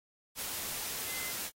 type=tone in noise; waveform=sine; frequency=2057 Hz; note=C7; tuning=30 cents flat; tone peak=-44 dBFS; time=1.06-1.34 s; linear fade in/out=50 ms; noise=white; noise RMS=-38 dBFS; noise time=0.35-1.51 s; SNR=-9 dB; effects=AAC 48 kbps